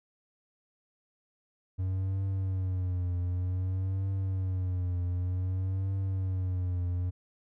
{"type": "tone with vibrato", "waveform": "triangle", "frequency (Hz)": 92.6, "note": "F#2", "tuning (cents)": 2, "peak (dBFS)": -26, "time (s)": [1.78, 7.11], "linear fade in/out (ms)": 20, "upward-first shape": "triangle", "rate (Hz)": 0.54, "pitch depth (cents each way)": 81, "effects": []}